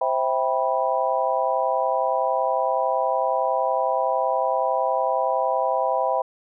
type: chord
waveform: sine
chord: C major seventh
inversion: none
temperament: just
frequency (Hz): 523.3 / 654.1 / 784.9 / 981.1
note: C5 / E5 / G5 / B5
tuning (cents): 0 / -14 / +2 / -12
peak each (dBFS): -25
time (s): 0.01-6.22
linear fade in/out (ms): 5
effects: none